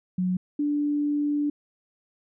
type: tone pair in turn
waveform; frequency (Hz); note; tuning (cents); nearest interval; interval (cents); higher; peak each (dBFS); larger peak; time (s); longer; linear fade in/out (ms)
sine; 182.9 / 292.6; F#3 / D4; -20 / -6; minor sixth; 814; second; -22; neither; 0.18-0.37 / 0.59-1.5; second; 5
effects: none